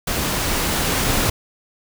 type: noise with level ramp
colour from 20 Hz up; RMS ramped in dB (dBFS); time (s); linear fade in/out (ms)
pink; -22 to -19; 0.07-1.3; 5
effects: none